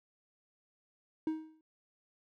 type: tone with exponential decay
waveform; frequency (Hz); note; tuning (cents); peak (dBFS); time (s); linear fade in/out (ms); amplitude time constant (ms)
triangle; 315.3; D#4; +23; -26; 1.27-1.61; 2; 73
effects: none